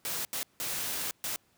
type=noise bursts at uneven times; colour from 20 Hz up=white; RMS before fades=-34 dBFS; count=4; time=0.05-0.25 / 0.33-0.43 / 0.6-1.11 / 1.24-1.36 s; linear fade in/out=0 ms; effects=pink hiss -68 dBFS RMS until 1.57 s + high-pass 80 Hz 12 dB/octave